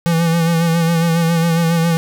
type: tone with vibrato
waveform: square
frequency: 166.8 Hz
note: E3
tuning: 21 cents sharp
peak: -13 dBFS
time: 0.06-1.97 s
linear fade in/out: 0 ms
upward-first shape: sine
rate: 7.3 Hz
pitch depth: 40 cents each way
effects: none